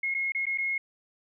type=tone with dropouts; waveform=sine; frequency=2160 Hz; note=C#7; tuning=45 cents flat; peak=-26 dBFS; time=0.03-0.78 s; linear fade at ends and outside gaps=5 ms; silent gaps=0.142-0.147 / 0.321-0.348 / 0.456-0.466 / 0.576-0.583 s; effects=none